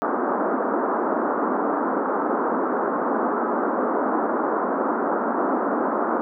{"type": "band-pass noise", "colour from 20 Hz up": "pink", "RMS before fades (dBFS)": -23, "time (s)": [0.02, 6.21], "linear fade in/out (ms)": 0, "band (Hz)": [230, 1400], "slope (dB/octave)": 48, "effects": []}